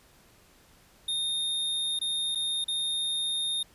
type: tone with dropouts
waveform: square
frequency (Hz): 3672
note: A#7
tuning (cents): -27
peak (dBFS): -28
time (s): 1.08-3.63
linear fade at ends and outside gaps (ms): 5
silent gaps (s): 1.991-2.013 / 2.35-2.355 / 2.643-2.681
effects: pink hiss -59 dBFS RMS until 3.74 s + resampled to 32000 Hz